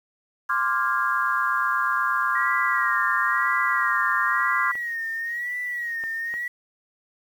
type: chord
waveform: sine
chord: D half-diminished seventh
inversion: third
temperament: equal with one note detuned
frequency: 1046.5 / 1174.7 / 1396.9 / 1637.4 Hz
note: C6 / D6 / F6 / Ab6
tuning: 0 / 0 / 0 / -25 cents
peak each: -26 dBFS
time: 0.49-4.72 s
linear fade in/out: 10 ms
type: tone with vibrato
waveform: sine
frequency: 1893 Hz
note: A#6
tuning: 26 cents sharp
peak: -26 dBFS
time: 2.35-6.48 s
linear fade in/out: 5 ms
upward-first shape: sine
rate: 1 Hz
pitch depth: 73 cents each way
type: clicks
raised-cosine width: 0.5 ms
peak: -25 dBFS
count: 3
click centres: 4.754 / 6.038 / 6.34 s
effects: 8-bit